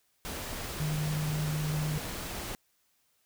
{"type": "tone in noise", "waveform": "sine", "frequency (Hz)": 152.2, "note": "D#3", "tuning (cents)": -38, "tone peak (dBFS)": -29, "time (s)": [0.8, 1.98], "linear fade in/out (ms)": 0, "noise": "pink", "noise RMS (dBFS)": -38, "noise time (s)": [0.25, 2.55], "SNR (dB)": 6, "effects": ["white hiss -72 dBFS RMS until 3.25 s"]}